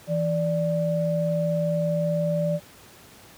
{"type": "tone pair together", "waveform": "sine", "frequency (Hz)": [164.81, 587.3], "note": ["E3", "D5"], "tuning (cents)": [0, 0], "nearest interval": "octave + minor seventh", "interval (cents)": 2200, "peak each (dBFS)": -24, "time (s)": [0.07, 2.6], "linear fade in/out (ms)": 50, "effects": ["pink hiss -49 dBFS RMS until 3.37 s", "high-pass 80 Hz 12 dB/octave"]}